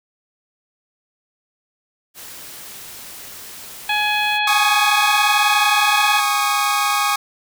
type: noise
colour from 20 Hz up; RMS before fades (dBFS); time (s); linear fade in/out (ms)
white; -36; 2.14-4.4; 50
type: harmonic tone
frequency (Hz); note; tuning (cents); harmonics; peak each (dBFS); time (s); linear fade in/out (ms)
840; G#5; +19; 1 / 2 / 3 / 4 / 5; -21 / -23 / -21 / -24 / -31; 3.89-6.2; 5
type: chord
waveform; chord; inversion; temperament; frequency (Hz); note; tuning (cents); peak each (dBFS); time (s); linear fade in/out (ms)
sawtooth; Ab suspended fourth; none; equal with one note detuned; 821.1 / 1108.7 / 1244.5; Ab5 / Db6 / Eb6; -20 / 0 / 0; -17 / -17 / -17; 4.47-7.16; 5
effects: none